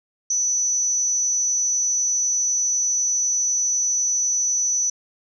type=tone with amplitude modulation; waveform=sine; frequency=5980 Hz; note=F#8; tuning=17 cents sharp; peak=-15 dBFS; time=0.3-4.9 s; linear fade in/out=5 ms; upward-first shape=sine; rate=248 Hz; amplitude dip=75%; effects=none